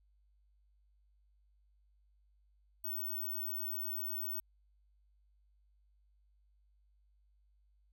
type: tone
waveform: sine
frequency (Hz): 15804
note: B9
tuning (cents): 0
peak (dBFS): -36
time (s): 2.84-4.4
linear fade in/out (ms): 5
effects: added 50 Hz sine -67 dBFS peak until 7.92 s